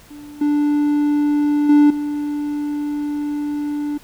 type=tone with level steps; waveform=triangle; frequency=293.7 Hz; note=D4; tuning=in tune; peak=-32 / -12 / -6 / -18 dBFS; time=0.1-3.98 s; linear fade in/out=10 ms; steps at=0.41 / 1.69 / 1.9 s; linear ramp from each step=5 ms; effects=pink hiss -47 dBFS RMS until 4.03 s